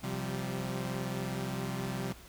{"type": "chord", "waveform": "sawtooth", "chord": "C suspended fourth", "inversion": "none", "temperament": "equal with one note detuned", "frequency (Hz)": [130.81, 174.61, 193.86], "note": ["C3", "F3", "G3"], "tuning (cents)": [0, 0, -19], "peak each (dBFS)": [-33, -36, -34], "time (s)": [0.03, 2.13], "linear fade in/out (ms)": 10, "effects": ["added 60 Hz sine -57 dBFS peak until 2.28 s", "pink hiss -54 dBFS RMS until 2.28 s"]}